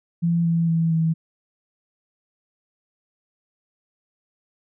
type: tone with pitch steps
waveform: sine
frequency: 169.3 / 166.87 / 164.48 / 162.12 Hz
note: E3 / E3 / E3 / E3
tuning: +46 / +21 / -4 / -29 cents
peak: -17 dBFS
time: 0.22-1.14 s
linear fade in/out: 20 ms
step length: 230 ms
effects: none